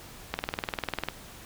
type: click train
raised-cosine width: 0.3 ms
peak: -12 dBFS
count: 16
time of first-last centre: 0.34-1.086 s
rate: 20.1 Hz
effects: pink hiss -47 dBFS RMS until 1.45 s